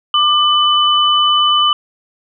sine tone pair together, 1190.6 / 3000 Hz, D6 / F#7, +23 / +23 cents, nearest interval octave + major third, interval 1600 cents, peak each -12 dBFS, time 0.14-1.73 s, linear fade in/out 2 ms, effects none

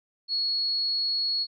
sine tone, 4345 Hz, C#8, 35 cents flat, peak -24 dBFS, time 0.28-1.47 s, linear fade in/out 50 ms, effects none

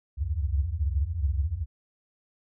sine tone cluster, 66.6 / 69.2 / 73.9 / 87.8 Hz, C2 / C#2 / D2 / F2, +31 / -2 / +11 / +10 cents, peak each -30 dBFS, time 0.17-1.66 s, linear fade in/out 50 ms, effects none

